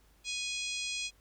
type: harmonic tone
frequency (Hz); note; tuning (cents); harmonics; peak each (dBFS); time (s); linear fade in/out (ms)
830.6; G#5; 0; 3 / 4 / 5 / 6 / 7 / 8 / 9 / 10; -38 / -40 / -42 / -44 / -45 / -46 / -47 / -48; 0.24-1.11; 50
effects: added 51 Hz sine -63 dBFS peak until 1.2 s + pink hiss -67 dBFS RMS until 1.2 s